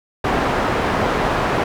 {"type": "low-pass noise", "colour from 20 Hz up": "white", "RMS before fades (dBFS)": -19, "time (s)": [0.24, 1.64], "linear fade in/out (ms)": 5, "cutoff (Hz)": 1100, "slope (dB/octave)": 12, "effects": []}